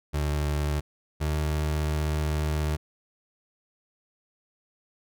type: tone pair in turn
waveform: 30% pulse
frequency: 74 / 76.26 Hz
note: D2 / D#2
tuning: +14 / -34 cents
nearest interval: minor second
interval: 52 cents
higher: second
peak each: -22 dBFS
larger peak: neither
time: 0.13-0.81 / 1.2-2.77 s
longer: second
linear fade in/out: 20 ms
effects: none